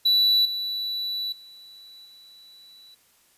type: tone with level steps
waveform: triangle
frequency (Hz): 3951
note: B7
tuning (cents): 0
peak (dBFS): -15 / -25 / -43 / -46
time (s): 0.05-2.95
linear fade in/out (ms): 10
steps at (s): 0.45 / 1.32 / 2.05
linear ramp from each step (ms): 5
effects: white hiss -61 dBFS RMS until 3.37 s + resampled to 32000 Hz